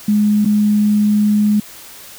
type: tone with dropouts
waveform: sine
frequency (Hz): 209.2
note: G#3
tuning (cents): +13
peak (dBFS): -10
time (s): 0.08-1.6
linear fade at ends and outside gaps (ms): 5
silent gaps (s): 0.448-0.457
effects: white hiss -37 dBFS RMS until 2.18 s